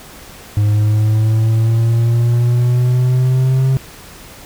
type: exponential sweep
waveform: triangle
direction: up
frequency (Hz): 103.83 to 133.4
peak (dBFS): -8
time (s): 0.57-3.77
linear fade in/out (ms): 0
effects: pink hiss -37 dBFS RMS until 4.45 s